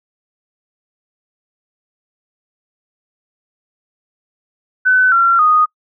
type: tone with pitch steps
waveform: sine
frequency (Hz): 1509 / 1367.9 / 1239.9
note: F#6 / F6 / D#6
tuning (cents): +34 / -36 / -6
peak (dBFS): -8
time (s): 4.85-5.66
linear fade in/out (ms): 20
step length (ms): 270
effects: noise-tail reverb RT60 0.1 s tail -25 dB re dry